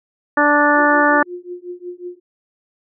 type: harmonic tone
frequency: 293.1 Hz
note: D4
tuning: 3 cents flat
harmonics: 1 / 2 / 3 / 4 / 5 / 6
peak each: -18 / -18 / -18 / -18 / -18 / -18 dBFS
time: 0.37-1.23 s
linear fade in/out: 5 ms
type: tone with tremolo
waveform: sine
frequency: 355.5 Hz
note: F4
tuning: 31 cents sharp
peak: -24 dBFS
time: 0.75-2.2 s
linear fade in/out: 50 ms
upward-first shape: triangle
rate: 5.5 Hz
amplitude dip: 100%
effects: none